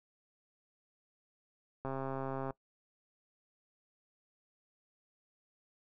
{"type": "click train", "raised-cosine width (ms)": 1, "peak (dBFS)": -25, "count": 89, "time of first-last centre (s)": [1.85, 2.507], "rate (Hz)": 134, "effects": ["noise-tail reverb RT60 0.1 s tail -21 dB re dry"]}